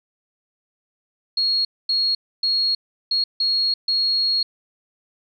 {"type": "tone bursts at uneven times", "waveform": "sine", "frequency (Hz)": 4300, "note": "C8", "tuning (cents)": 47, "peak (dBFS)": -17, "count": 6, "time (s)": [[1.37, 1.65], [1.89, 2.15], [2.43, 2.75], [3.11, 3.24], [3.4, 3.74], [3.88, 4.43]], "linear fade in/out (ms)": 5, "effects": []}